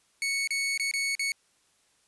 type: tone with dropouts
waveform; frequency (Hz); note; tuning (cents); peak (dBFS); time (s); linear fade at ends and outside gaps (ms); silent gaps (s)
sawtooth; 2217; C#7; 0; -23; 0.22-1.32; 1; 0.474-0.506 / 0.776-0.797 / 0.913-0.937 / 1.152-1.194
effects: white hiss -67 dBFS RMS until 2.07 s + resampled to 24000 Hz